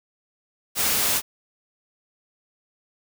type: noise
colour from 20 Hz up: white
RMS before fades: -22 dBFS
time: 0.75-1.22 s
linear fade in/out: 50 ms
effects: none